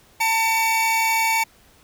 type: tone pair together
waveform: 45% pulse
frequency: 898.1 / 2263 Hz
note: A5 / C#7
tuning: +35 / +35 cents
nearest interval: octave + major third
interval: 1600 cents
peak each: -20 / -21 dBFS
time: 0.2-1.44 s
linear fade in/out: 10 ms
effects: pink hiss -54 dBFS RMS until 1.83 s